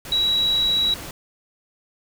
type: tone in noise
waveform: sine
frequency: 3888 Hz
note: B7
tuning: 28 cents flat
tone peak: -17 dBFS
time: 0.12-0.94 s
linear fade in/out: 2 ms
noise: pink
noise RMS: -35 dBFS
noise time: 0.05-1.11 s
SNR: +15 dB
effects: none